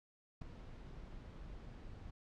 brown noise with ADSR envelope, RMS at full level -41 dBFS, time 0.41-2.11 s, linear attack 9 ms, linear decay 6 ms, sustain -10 dB, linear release 11 ms, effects low-pass 5000 Hz 12 dB/octave

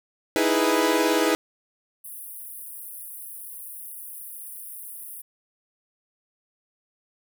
sawtooth chord, E major seventh, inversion third, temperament equal, 311.1 / 329.6 / 415.3 / 493.9 Hz, D#4 / E4 / G#4 / B4, 0 / 0 / 0 / 0 cents, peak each -21 dBFS, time 0.36-1.35 s, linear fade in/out 0 ms
pink high-pass noise, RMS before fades -39 dBFS, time 2.04-5.22 s, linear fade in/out 10 ms, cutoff 9400 Hz, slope 96 dB/octave
effects none

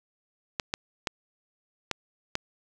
clicks, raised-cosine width 0.2 ms, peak -10 dBFS, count 5, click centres 0.598 / 0.739 / 1.072 / 1.913 / 2.354 s, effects none

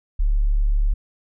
sine tone, 36 Hz, D1, 34 cents flat, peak -15 dBFS, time 0.19-0.94 s, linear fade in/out 10 ms, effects none

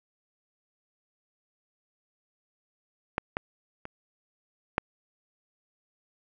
clicks, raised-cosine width 0.5 ms, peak -11 / -13 / -23 / -8 dBFS, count 4, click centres 3.181 / 3.369 / 3.854 / 4.781 s, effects none

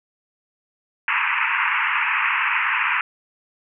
white band-pass noise, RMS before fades -21 dBFS, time 1.08-3.01 s, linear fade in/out 2 ms, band 890 to 2700 Hz, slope 96 dB/octave, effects none

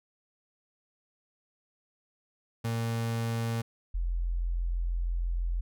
35% pulse / sine tone pair in turn, 115 / 43.08 Hz, A#2 / F1, -23 / -23 cents, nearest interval octave + perfect fourth, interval 1700 cents, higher first, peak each -27 dBFS, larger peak neither, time 2.64-3.62 / 3.94-5.61 s, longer second, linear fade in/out 10 ms, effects none

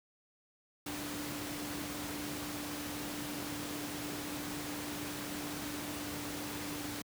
sine tone in noise, 294.3 Hz, D4, 4 cents sharp, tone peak -42 dBFS, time 0.86-7.02 s, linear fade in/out 5 ms, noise pink, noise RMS -41 dBFS, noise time 0.86-7.02 s, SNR -4 dB, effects high-pass 100 Hz 12 dB/octave

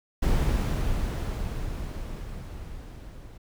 brown noise with level ramp, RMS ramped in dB -22 to -44 dBFS, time 0.22-3.38 s, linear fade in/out 10 ms, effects none

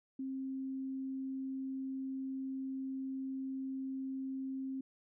sine tone, 265.9 Hz, C4, 28 cents sharp, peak -37 dBFS, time 0.19-4.81 s, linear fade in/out 5 ms, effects none

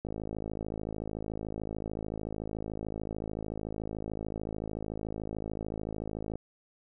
click train, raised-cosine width 2 ms, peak -23 dBFS, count 339, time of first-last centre 0.05-6.356 s, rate 53.6 Hz, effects none

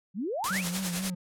sine exponential sweep, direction up, 170.3 to 2960 Hz, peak -29 dBFS, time 0.14-0.64 s, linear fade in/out 50 ms
white noise with tremolo, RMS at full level -30 dBFS, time 0.44-1.1 s, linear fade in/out 0 ms, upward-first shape triangle, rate 10 Hz, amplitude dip 70%
triangle tone with vibrato, 182.5 Hz, F#3, 24 cents flat, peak -29 dBFS, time 0.5-1.15 s, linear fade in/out 10 ms, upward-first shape sine, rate 4.1 Hz, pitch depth 87 cents each way
effects low-pass 11000 Hz 12 dB/octave

